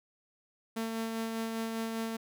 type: tone with tremolo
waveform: sawtooth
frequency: 225 Hz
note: A3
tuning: 39 cents sharp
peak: -28 dBFS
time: 0.76-2.17 s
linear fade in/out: 10 ms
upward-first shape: sine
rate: 5 Hz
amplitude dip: 30%
effects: none